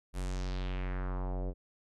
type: tone with low-pass filter sweep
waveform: square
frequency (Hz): 46.1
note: F#1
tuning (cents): -6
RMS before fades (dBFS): -35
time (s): 0.13-1.54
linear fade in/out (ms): 50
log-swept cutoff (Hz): 11000 to 480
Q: 2.2
effects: none